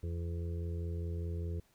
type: harmonic tone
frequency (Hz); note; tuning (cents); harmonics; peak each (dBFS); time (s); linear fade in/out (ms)
84.9; F2; -48; 1 / 2 / 4 / 5 / 6; -35 / -45 / -49 / -48 / -55; 0.03-1.6; 5
effects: pink hiss -70 dBFS RMS until 1.74 s